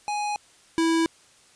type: tone pair in turn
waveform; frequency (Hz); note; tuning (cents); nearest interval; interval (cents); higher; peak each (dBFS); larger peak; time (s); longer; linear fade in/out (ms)
square; 832 / 328.2; G#5 / E4; +3 / -8; octave + major third; 1611; first; -26 / -20; second; 0.08-0.36 / 0.78-1.06; neither; 0
effects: white hiss -56 dBFS RMS until 1.55 s + resampled to 22050 Hz